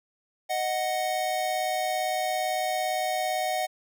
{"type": "tone pair together", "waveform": "square", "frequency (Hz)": [622.3, 740], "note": ["D#5", "F#5"], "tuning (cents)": [0, 0], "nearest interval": "minor third", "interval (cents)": 300, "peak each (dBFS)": [-31, -28], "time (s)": [0.49, 3.67], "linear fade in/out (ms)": 20, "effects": []}